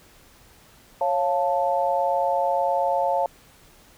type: chord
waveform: sine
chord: Db augmented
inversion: none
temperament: equal with one note detuned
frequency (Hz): 549.9 / 698.5 / 880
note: Db5 / F5 / A5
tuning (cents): -14 / 0 / 0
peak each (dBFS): -24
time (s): 1.01-3.26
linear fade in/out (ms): 2
effects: pink hiss -53 dBFS RMS until 3.97 s